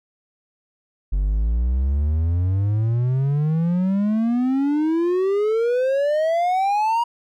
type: exponential sweep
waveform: triangle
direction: up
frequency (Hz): 46.25 to 956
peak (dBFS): -15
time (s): 1.12-7.04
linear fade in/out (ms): 10
effects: none